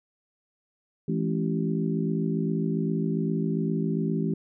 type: harmonic tone with a mistuned harmonic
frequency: 55 Hz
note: A1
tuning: in tune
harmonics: 3 / 4 / 5 / 6 / 7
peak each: -27 / -29 / -32 / -37 / -33 dBFS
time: 1.08-4.34 s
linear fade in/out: 5 ms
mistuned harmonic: 4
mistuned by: -61 cents
effects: none